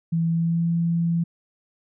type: tone with pitch glide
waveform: sine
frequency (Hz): 165.6 to 168.49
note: E3 to E3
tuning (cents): +8 to +38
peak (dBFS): -19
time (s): 0.12-1.24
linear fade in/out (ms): 10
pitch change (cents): +30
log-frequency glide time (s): 0.29-0.67
effects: none